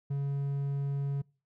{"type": "tone", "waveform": "triangle", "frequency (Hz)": 140, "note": "C#3", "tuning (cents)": 18, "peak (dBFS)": -27, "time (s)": [0.1, 1.22], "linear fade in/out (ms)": 10, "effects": ["noise-tail reverb RT60 0.4 s tail -26 dB re dry"]}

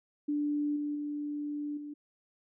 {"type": "tone with level steps", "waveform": "sine", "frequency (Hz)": 293.7, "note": "D4", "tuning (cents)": 0, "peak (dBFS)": [-28, -31, -33, -39], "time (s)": [0.28, 1.94], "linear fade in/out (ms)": 10, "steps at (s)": [0.76, 0.95, 1.77], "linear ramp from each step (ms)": 5, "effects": []}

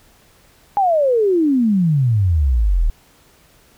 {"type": "exponential sweep", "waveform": "sine", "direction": "down", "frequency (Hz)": [830.6, 36.31], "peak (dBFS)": -12, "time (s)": [0.77, 2.9], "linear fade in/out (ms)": 0, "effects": ["pink hiss -52 dBFS RMS until 3.77 s"]}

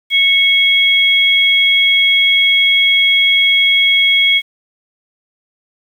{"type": "tone pair together", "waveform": "sine", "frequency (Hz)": [2205, 3306], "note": ["C#7", "G#7"], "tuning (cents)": [-10, -9], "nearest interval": "perfect fifth", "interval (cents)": 701, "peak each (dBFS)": -11, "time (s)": [0.1, 4.42], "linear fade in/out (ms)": 50, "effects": ["7-bit"]}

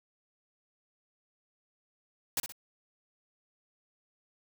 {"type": "noise with echo", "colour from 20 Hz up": "white", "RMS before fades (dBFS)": -30, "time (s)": [2.37, 2.4], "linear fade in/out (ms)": 2, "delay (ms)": 61, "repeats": 2, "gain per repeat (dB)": -8, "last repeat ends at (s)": 2.522, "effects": []}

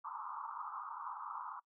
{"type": "band-pass noise", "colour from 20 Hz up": "white", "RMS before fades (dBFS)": -45, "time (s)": [0.04, 1.6], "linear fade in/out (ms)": 10, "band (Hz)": [850, 1300], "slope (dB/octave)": 96, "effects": ["noise-tail reverb RT60 0.1 s tail -22 dB re dry"]}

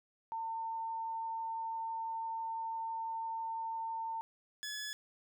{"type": "tone pair in turn", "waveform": ["sine", "15% pulse"], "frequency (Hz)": [903, 1704.6], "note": ["A5", "G#6"], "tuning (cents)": [45, 45], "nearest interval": "major seventh", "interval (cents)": 1100, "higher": "second", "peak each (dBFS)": [-36, -33], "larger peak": "second", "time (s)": [[0.32, 4.21], [4.63, 4.93]], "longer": "first", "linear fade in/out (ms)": 0, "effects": []}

